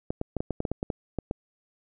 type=clicks; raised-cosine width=2 ms; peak=-15 dBFS; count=12; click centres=0.105 / 0.214 / 0.367 / 0.405 / 0.507 / 0.604 / 0.652 / 0.716 / 0.829 / 0.902 / 1.187 / 1.311 s; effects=none